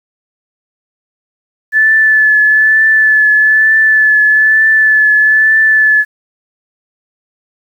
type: tone with vibrato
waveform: sine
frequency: 1738 Hz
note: A6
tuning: 22 cents flat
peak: -5 dBFS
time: 1.72-6.05 s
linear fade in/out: 50 ms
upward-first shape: triangle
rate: 1.1 Hz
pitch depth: 26 cents each way
effects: 7-bit